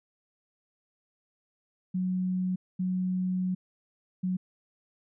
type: tone bursts at uneven times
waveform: sine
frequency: 184.1 Hz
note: F#3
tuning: 8 cents flat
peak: -26 dBFS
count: 3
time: 1.94-2.56 / 2.79-3.55 / 4.23-4.37 s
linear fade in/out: 10 ms
effects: none